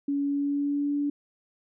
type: tone with pitch glide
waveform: sine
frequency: 282.6 to 288.2 Hz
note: C#4 to D4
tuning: +34 to -33 cents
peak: -24 dBFS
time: 0.08-1.1 s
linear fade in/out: 5 ms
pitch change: +33 cents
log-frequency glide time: 0.23-0.96 s
effects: none